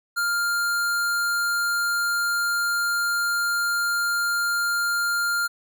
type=tone; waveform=square; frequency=1400 Hz; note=F6; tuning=4 cents sharp; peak=-22 dBFS; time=0.16-5.48 s; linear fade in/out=20 ms; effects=none